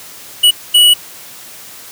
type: tone bursts at uneven times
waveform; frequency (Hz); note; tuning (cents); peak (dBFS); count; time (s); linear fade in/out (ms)
square; 2934; F#7; -15; -5; 2; 0.43-0.51 / 0.74-0.94; 10
effects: white hiss -34 dBFS RMS until 1.91 s + high-pass 80 Hz 12 dB/octave